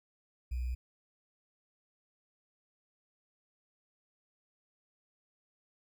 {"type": "tone with sample-and-hold", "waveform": "sine", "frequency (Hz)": 62, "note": "B1", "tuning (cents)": 7, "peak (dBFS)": -32, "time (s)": [0.51, 0.75], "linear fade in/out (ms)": 10, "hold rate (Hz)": 2450, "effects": []}